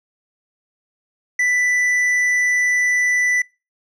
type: tone with tanh clipping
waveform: sine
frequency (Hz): 1982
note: B6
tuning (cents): +6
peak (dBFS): -16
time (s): 1.39-3.42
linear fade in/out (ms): 5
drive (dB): 7
effects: noise-tail reverb RT60 0.3 s tail -25 dB re dry